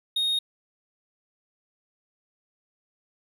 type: tone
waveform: triangle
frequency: 3720 Hz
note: A#7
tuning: 4 cents flat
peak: -21 dBFS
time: 0.16-0.39 s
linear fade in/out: 5 ms
effects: none

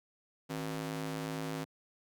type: ring-modulated tone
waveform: sawtooth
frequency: 213.4 Hz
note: G#3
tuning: 47 cents sharp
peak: -29 dBFS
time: 0.49-1.65 s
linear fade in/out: 20 ms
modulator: 55.4 Hz
effects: Opus 48 kbps

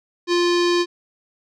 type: tone with low-pass filter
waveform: square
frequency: 349.2 Hz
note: F4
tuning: in tune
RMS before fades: -18 dBFS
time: 0.27-0.86 s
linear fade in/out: 50 ms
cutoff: 4800 Hz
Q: 2.6
effects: none

